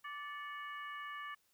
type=harmonic tone with a mistuned harmonic; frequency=583 Hz; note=D5; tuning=13 cents flat; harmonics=2 / 3 / 4 / 5; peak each=-45 / -47 / -53 / -55 dBFS; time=0.04-1.35 s; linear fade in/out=10 ms; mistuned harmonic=4; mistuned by=-83 cents; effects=white hiss -75 dBFS RMS until 1.53 s